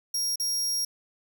sawtooth tone with dropouts, 5600 Hz, F8, 4 cents sharp, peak -23 dBFS, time 0.14-0.85 s, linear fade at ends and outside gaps 5 ms, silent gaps 0.358-0.398 s, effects none

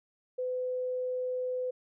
sine tone, 505 Hz, B4, 39 cents sharp, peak -30 dBFS, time 0.38-1.71 s, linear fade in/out 10 ms, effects none

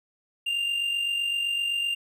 triangle tone with amplitude modulation, 2794 Hz, F7, in tune, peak -21 dBFS, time 0.46-1.95 s, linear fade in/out 10 ms, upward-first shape sine, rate 47.8 Hz, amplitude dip 45%, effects none

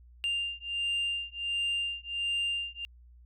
sine beating tone pair, 2794 / 2795.4 Hz, F7 / F7, 0 / +1 cents, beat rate 1.4 Hz, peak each -31 dBFS, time 0.24-2.85 s, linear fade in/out 0 ms, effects tanh soft clip ceiling -26 dBFS + added 60 Hz sine -52 dBFS peak until 3.25 s

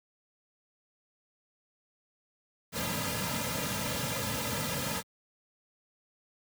pink noise with comb filter, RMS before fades -33 dBFS, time 2.72-5.03 s, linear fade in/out 50 ms, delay 2.7 ms, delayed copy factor -0.95, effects high-pass 80 Hz 12 dB/octave

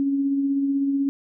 sine tone with tremolo, 277.2 Hz, C#4, in tune, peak -18 dBFS, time 0-1.09 s, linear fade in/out 0 ms, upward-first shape sine, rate 16 Hz, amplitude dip 30%, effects none

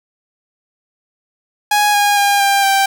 sawtooth tone with pitch steps, 830.6 / 818.7 / 807 / 795.4 / 784 Hz, G#5 / G#5 / G#5 / G5 / G5, 0 / -25 / -50 / +25 / 0 cents, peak -7 dBFS, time 1.71-2.86 s, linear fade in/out 5 ms, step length 230 ms, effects 8-bit

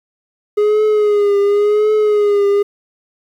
triangle tone with vibrato, 415.3 Hz, G#4, in tune, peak -8 dBFS, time 0.57-2.63 s, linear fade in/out 10 ms, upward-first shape triangle, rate 0.92 Hz, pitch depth 61 cents each way, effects 8-bit

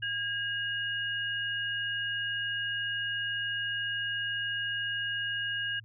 sine tone pair together, 1633 / 2867 Hz, G#6 / F7, -30 / +45 cents, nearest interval minor seventh, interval 975 cents, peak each -32 / -34 dBFS, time 0.02-5.8 s, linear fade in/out 10 ms, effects added 110 Hz sine -49 dBFS peak until 5.84 s

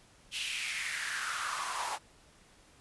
pink noise with high-pass filter sweep, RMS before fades -36 dBFS, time 0.31-1.99 s, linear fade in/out 50 ms, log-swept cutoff 3000 to 830 Hz, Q 4.2, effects pink hiss -61 dBFS RMS until 2.8 s + resampled to 24000 Hz

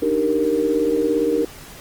sine chord, Eb major seventh, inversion third, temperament equal, 293.7 / 311.1 / 392 / 466.2 Hz, D4 / Eb4 / G4 / Bb4, 0 / 0 / 0 / 0 cents, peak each -25 / -22 / -24 / -19 dBFS, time 0.02-1.45 s, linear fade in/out 5 ms, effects pink hiss -40 dBFS RMS until 1.8 s + Opus 24 kbps

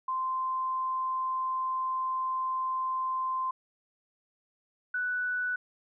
sine tone pair in turn, 1040 / 1484.4 Hz, C6 / F#6, -11 / +5 cents, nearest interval tritone, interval 616 cents, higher second, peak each -28 dBFS, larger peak neither, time 0.08-3.51 / 4.94-5.56 s, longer first, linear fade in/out 5 ms, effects none

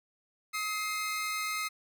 sawtooth tone pair together, 1270.4 / 2101 Hz, D#6 / C7, +36 / +7 cents, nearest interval major sixth, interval 871 cents, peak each -31 / -31 dBFS, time 0.53-1.69 s, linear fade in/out 20 ms, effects none

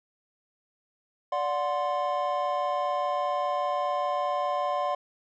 triangle tone cluster, 583 / 730 / 1045 Hz, D5 / F#5 / C6, -13 / -24 / -2 cents, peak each -28 dBFS, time 1.32-4.95 s, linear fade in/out 5 ms, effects resampled to 16000 Hz

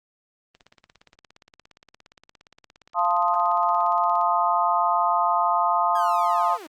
click train, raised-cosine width 0.2 ms, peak -32 dBFS, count 64, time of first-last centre 0.55-4.213 s, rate 17.2 Hz
sine chord, F dominant seventh, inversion none, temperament equal with one note detuned, 693.2 / 880 / 1046.5 / 1244.5 Hz, F5 / A5 / C6 / Eb6, -13 / 0 / 0 / 0 cents, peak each -24 dBFS, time 2.94-6.58 s, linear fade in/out 50 ms
sawtooth linear sweep, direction down, 1661.2 to 283.5 Hz, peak -34 dBFS, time 5.95-6.67 s, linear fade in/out 5 ms
effects Opus 24 kbps

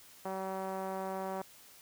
5% pulse tone with low-pass filter, 190.6 Hz, G3, 48 cents flat, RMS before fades -38 dBFS, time 0.25-1.42 s, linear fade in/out 5 ms, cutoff 790 Hz, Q 1.4, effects white hiss -57 dBFS RMS until 1.81 s

